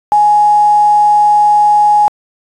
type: tone with quantisation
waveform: sine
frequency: 835 Hz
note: G#5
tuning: 9 cents sharp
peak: -5 dBFS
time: 0.12-2.08 s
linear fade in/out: 0 ms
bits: 5
effects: resampled to 24000 Hz

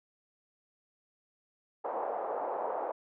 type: band-pass noise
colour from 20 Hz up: pink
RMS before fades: -35 dBFS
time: 1.84-2.92 s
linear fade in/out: 10 ms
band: 520 to 890 Hz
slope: 24 dB/octave
effects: none

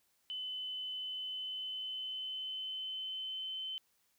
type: tone with pitch glide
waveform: sine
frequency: 3024 to 3066 Hz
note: F#7 to G7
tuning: +37 to -39 cents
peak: -38 dBFS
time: 0.3-3.78 s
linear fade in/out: 0 ms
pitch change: +24 cents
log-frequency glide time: 0.93-3.64 s
effects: white hiss -75 dBFS RMS until 4.18 s

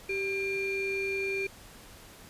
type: ring-modulated tone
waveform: triangle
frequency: 1000 Hz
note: B5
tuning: 21 cents sharp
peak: -24 dBFS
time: 0.09-1.47 s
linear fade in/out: 5 ms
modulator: 1390 Hz
effects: pink hiss -51 dBFS RMS until 2.29 s + resampled to 32000 Hz

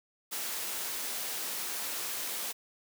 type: high-pass noise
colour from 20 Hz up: white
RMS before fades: -36 dBFS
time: 0.31-2.53 s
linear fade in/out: 20 ms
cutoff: 250 Hz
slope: 12 dB/octave
effects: none

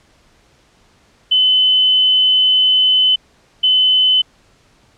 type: tone pair in turn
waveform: sine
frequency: 3030 / 3030 Hz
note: F#7 / F#7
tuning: +40 / +40 cents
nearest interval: unison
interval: 0 cents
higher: neither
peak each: -9 dBFS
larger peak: neither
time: 1.31-3.16 / 3.63-4.22 s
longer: first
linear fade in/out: 10 ms
effects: pink hiss -53 dBFS RMS until 4.97 s + low-pass 7000 Hz 12 dB/octave

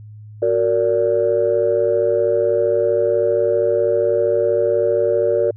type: chord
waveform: sine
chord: Gb augmented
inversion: none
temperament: just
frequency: 370 / 462.5 / 578.1 Hz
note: Gb4 / Bb4 / D5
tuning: 0 / -14 / -27 cents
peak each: -20 / -17 / -17 dBFS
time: 0.42-5.51 s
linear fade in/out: 5 ms
effects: tanh soft clip ceiling -6 dBFS + added 106 Hz sine -35 dBFS peak until 5.56 s

